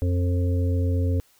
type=harmonic tone; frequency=88.6 Hz; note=F2; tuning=25 cents sharp; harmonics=1 / 3 / 5 / 6; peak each=-20 / -30 / -34 / -36 dBFS; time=0.02-1.2 s; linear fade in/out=0 ms; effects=white hiss -60 dBFS RMS until 1.39 s